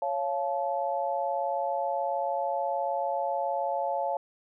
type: chord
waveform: sine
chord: Db augmented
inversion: none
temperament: just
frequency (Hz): 554.4 / 693 / 866.2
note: Db5 / F5 / A5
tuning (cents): 0 / -14 / -27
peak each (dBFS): -31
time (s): 0.02-4.17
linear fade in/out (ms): 2
effects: none